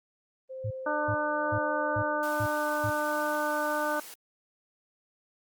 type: tone with tremolo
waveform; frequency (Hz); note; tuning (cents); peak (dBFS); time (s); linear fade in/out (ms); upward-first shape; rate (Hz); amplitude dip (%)
sine; 523.3; C5; 0; -35; 0.49-2.22; 20; sine; 1; 60
type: tone bursts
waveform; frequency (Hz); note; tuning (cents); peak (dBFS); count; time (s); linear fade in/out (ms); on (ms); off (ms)
sine; 107.5; A2; -40; -29; 6; 0.64-2.904; 10; 69; 370
type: harmonic tone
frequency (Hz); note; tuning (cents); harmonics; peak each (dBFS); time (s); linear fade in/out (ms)
299.8; D4; +36; 1 / 2 / 3 / 4 / 5; -36 / -31 / -33 / -34 / -33; 0.86-4; 5
type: high-pass noise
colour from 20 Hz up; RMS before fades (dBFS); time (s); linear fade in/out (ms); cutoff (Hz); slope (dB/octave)
white; -45; 2.23-4.14; 0; 250; 24
effects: Opus 32 kbps